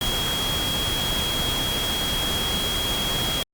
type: tone in noise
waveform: sine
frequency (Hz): 3285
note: G#7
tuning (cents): -20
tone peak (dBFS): -25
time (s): 0.01-3.43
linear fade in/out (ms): 2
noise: pink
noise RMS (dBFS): -27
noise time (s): 0.01-3.43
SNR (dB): -1
effects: Opus 48 kbps